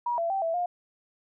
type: tone with pitch steps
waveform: sine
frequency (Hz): 959 / 674 / 777 / 660 / 709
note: A#5 / E5 / G5 / E5 / F5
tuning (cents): +49 / +38 / -16 / +2 / +26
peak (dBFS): -25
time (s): 0.06-0.66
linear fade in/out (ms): 5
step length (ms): 120
effects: none